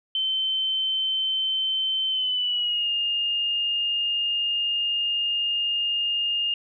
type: tone with pitch glide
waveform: sine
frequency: 3084 to 2828 Hz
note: G7 to F7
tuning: -29 to +21 cents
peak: -22 dBFS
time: 0.15-6.54 s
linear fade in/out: 2 ms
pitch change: -150 cents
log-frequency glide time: 2.09-2.9 s
effects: none

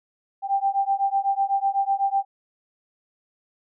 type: beating tone pair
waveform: sine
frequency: 784 / 792 Hz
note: G5 / G5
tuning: 0 / +18 cents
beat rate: 8 Hz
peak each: -23 dBFS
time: 0.42-2.25 s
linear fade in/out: 50 ms
effects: none

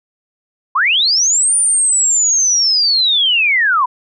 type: linear two-way sweep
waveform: sine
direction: up then down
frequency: 950 to 9397 to 950 Hz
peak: -10 dBFS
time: 0.75-3.86 s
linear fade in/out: 10 ms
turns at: 1.56 s
effects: none

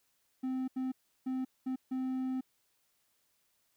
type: tone bursts at uneven times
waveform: triangle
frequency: 259.3 Hz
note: C4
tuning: 15 cents flat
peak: -30 dBFS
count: 5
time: 0.43-0.68 / 0.76-0.92 / 1.26-1.45 / 1.66-1.76 / 1.91-2.41 s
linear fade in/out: 10 ms
effects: white hiss -75 dBFS RMS until 3.76 s

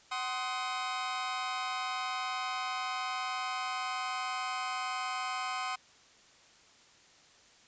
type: chord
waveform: sawtooth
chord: C diminished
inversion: second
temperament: just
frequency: 753.5 / 1046.5 / 1255.8 Hz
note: Gb5 / C6 / Eb6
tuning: +31 / 0 / +16 cents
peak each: -34 dBFS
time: 0.11-5.76 s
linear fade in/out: 10 ms
effects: white hiss -60 dBFS RMS until 7.67 s + resampled to 16000 Hz

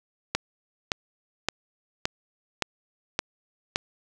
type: click train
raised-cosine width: 0.2 ms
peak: -6 dBFS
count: 7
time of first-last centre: 0.35-3.759 s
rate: 1.76 Hz
effects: none

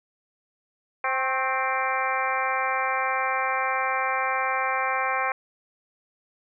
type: harmonic tone with a mistuned harmonic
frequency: 261.6 Hz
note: C4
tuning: in tune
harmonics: 2 / 3 / 4 / 5 / 6 / 7 / 8 / 9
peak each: -33 / -29 / -28 / -32 / -32 / -34 / -33 / -32 dBFS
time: 1.04-5.32 s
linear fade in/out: 2 ms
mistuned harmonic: 4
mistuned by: +44 cents
effects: none

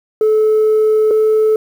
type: tone pair in turn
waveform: sine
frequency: 432.7 / 434.4 Hz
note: A4 / A4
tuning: -29 / -22 cents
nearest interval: unison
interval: 7 cents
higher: second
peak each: -7 dBFS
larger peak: neither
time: 0.21-1.11 / 1.11-1.56 s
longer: first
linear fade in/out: 2 ms
effects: tanh soft clip ceiling -7 dBFS + 7-bit

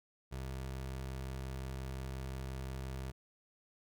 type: tone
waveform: 25% pulse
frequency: 65.7 Hz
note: C2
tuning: 8 cents sharp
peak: -36 dBFS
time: 0.31-3.12 s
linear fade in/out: 20 ms
effects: none

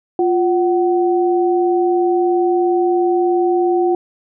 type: tone pair together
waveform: sine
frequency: 351 / 750 Hz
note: F4 / F#5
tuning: +9 / +23 cents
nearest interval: octave + minor second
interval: 1314 cents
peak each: -13 / -19 dBFS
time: 0.19-3.95 s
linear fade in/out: 2 ms
effects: none

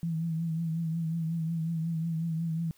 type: tone with vibrato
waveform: sine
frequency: 163.9 Hz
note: E3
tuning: 10 cents flat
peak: -28 dBFS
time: 0.03-2.71 s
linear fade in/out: 0 ms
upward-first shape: triangle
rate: 5.5 Hz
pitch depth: 58 cents each way
effects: white hiss -64 dBFS RMS until 2.77 s

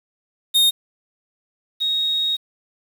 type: tone pair in turn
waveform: 45% pulse / sine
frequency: 3700 / 3758 Hz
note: A#7 / A#7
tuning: -14 / +13 cents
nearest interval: unison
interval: 27 cents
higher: second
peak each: -13 / -18 dBFS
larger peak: first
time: 0.54-0.71 / 1.8-2.37 s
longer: second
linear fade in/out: 20 ms
effects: 7-bit

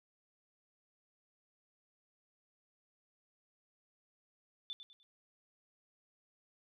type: tone with echo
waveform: sine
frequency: 3520 Hz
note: A7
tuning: in tune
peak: -39 dBFS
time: 4.7-4.73 s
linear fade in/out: 0 ms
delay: 100 ms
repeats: 3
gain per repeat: -9 dB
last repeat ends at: 5.03 s
effects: none

